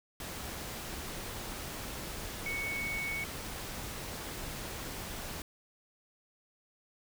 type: tone in noise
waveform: sine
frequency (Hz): 2222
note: C#7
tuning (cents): +4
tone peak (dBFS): -34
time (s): 2.46-3.24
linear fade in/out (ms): 2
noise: pink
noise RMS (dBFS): -41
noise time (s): 0.2-5.42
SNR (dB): +4
effects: none